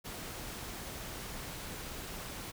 pink noise, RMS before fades -43 dBFS, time 0.04-2.52 s, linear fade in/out 20 ms, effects none

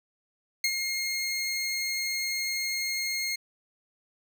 20% pulse tone with ADSR envelope, 2139 Hz, C7, 38 cents sharp, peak -17 dBFS, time 0.64-3.36 s, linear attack 3 ms, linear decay 61 ms, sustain -6 dB, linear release 9 ms, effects none

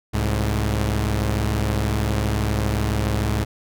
sawtooth tone pair together, 66.5 / 105.96 Hz, C2 / G#2, +29 / +35 cents, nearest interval minor sixth, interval 806 cents, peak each -19 / -18 dBFS, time 0.13-3.45 s, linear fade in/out 20 ms, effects none

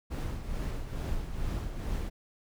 brown noise with tremolo, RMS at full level -31 dBFS, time 0.1-2.1 s, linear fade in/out 20 ms, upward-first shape triangle, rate 2.3 Hz, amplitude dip 60%, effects none

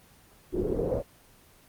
pink noise with low-pass filter sweep, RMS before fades -28 dBFS, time 0.52-1.03 s, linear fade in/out 50 ms, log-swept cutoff 350 to 590 Hz, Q 6.5, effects pink hiss -57 dBFS RMS until 1.68 s + Opus 24 kbps

